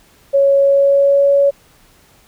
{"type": "tone with pitch glide", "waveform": "sine", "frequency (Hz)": [554.4, 561.2], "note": ["C#5", "C#5"], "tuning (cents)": [0, 21], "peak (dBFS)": -8, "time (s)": [0.33, 1.51], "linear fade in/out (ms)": 20, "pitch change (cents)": 21, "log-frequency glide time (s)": [0.57, 1.28], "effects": ["pink hiss -50 dBFS RMS until 2.27 s"]}